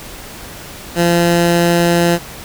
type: tone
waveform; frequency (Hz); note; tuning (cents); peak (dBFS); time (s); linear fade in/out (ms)
15% pulse; 171.7; F3; -29; -4; 0.95-2.19; 50
effects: pink hiss -32 dBFS RMS until 2.44 s